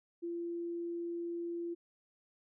sine tone, 341.9 Hz, F4, 37 cents flat, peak -36 dBFS, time 0.22-1.75 s, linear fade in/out 20 ms, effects none

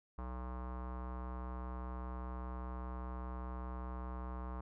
square tone with low-pass filter, 62.5 Hz, B1, 21 cents sharp, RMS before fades -43 dBFS, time 0.18-4.61 s, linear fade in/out 5 ms, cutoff 1100 Hz, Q 3.9, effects none

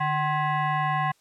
sine tone with frequency modulation, 150.4 Hz, D3, 42 cents sharp, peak -22 dBFS, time 0-1.12 s, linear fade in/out 10 ms, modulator 910 Hz, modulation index 1.6, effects white hiss -64 dBFS RMS until 1.2 s + low-pass 10000 Hz 12 dB/octave

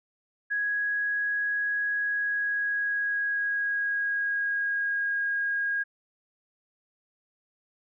sine tone with pitch glide, 1662 to 1633.4 Hz, G#6 to G#6, +1 to -29 cents, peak -25 dBFS, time 0.5-5.84 s, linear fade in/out 20 ms, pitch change -30 cents, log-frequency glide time 1.93-5.17 s, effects none

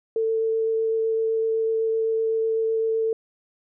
sine tone with vibrato, 446.7 Hz, A4, 26 cents sharp, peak -20 dBFS, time 0.16-3.13 s, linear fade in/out 2 ms, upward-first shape sine, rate 7.9 Hz, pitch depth 8 cents each way, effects none

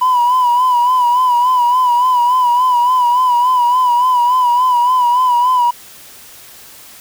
triangle tone with vibrato, 987.8 Hz, B5, in tune, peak -6 dBFS, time 0.01-5.71 s, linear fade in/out 10 ms, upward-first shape sine, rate 3.5 Hz, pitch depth 58 cents each way, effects tanh soft clip ceiling -5 dBFS + white hiss -38 dBFS RMS until 7 s

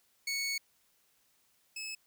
20% pulse tone pair in turn, 2217 / 2594 Hz, C#7 / E7, 0 / -28 cents, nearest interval minor third, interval 272 cents, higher second, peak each -27 / -34 dBFS, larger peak first, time 0.27-0.58 / 1.76-1.95 s, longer first, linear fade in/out 5 ms, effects white hiss -71 dBFS RMS until 2.06 s

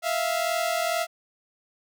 sawtooth tone pair together, 652.8 / 695 Hz, E5 / F5, -17 / -9 cents, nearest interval minor second, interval 108 cents, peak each -23 dBFS, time 0.02-1.07 s, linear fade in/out 50 ms, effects none

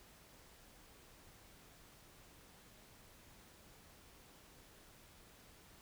silence, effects pink hiss -62 dBFS RMS until 5.81 s

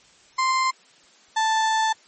35% pulse tone pair in turn, 1045 / 881.2 Hz, C6 / A5, -2 / +2 cents, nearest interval minor third, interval 296 cents, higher first, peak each -17 dBFS, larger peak neither, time 0.38-0.71 / 1.36-1.93 s, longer second, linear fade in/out 10 ms, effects white hiss -54 dBFS RMS until 2.07 s + MP3 32 kbps

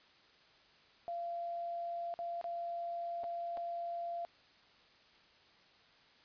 sine tone with dropouts, 687 Hz, F5, 29 cents flat, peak -37 dBFS, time 1.08-4.25 s, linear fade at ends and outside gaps 0 ms, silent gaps 2.14-2.19 / 2.413-2.442 / 3.235-3.241 / 3.571-3.575 s, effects white hiss -64 dBFS RMS until 6.24 s + resampled to 11025 Hz

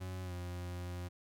40% pulse tone with pitch glide, 92.5 to 88.83 Hz, F#2 to F2, 0 to +30 cents, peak -39 dBFS, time 0-1.09 s, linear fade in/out 20 ms, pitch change -70 cents, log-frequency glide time 0.23-0.33 s, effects none

